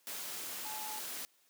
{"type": "tone in noise", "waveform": "sine", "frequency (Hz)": 860, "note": "A5", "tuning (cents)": -40, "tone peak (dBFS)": -44, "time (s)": [0.65, 0.99], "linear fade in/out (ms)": 0, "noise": "white", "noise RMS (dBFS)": -42, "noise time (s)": [0.07, 1.25], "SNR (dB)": -5, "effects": ["white hiss -70 dBFS RMS until 1.49 s", "high-pass 200 Hz 12 dB/octave"]}